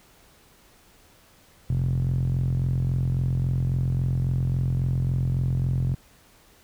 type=tone with band-pass filter; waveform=sawtooth; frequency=43.65 Hz; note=F1; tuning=in tune; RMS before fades=-24 dBFS; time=1.69-5.95 s; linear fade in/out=10 ms; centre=120 Hz; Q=6; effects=pink hiss -56 dBFS RMS until 6.63 s